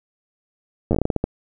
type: slowing click train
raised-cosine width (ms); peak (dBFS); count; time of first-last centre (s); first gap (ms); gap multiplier
2; -6; 11; 0.91-1.241; 9; 1.27
effects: none